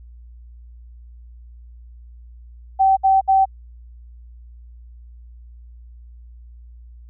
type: tone bursts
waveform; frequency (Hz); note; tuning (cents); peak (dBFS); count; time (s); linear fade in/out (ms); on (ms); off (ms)
sine; 771; G5; -29; -11; 3; 2.79-3.456; 20; 180; 63
effects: added 59 Hz sine -39 dBFS peak until 7.09 s